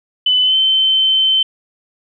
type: tone with pitch glide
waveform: sine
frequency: 3007 to 3083 Hz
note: F#7 to G7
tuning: +27 to -29 cents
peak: -10 dBFS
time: 0.26-1.43 s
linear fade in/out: 5 ms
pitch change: +44 cents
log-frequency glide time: 0.42-0.56 s
effects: none